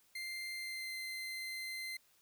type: tone with pitch glide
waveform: 30% pulse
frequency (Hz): 2093 to 2073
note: C7 to C7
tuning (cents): 0 to -17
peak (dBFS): -38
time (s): 0.15-1.97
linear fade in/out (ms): 5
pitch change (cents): -17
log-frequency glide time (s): 0.54-0.95
effects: white hiss -70 dBFS RMS until 2.21 s